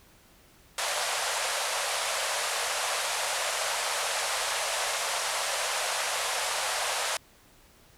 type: band-pass noise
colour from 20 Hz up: pink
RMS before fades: -30 dBFS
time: 0.78-7.17 s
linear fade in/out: 2 ms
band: 530 to 11000 Hz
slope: 48 dB/octave
effects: pink hiss -58 dBFS RMS until 7.97 s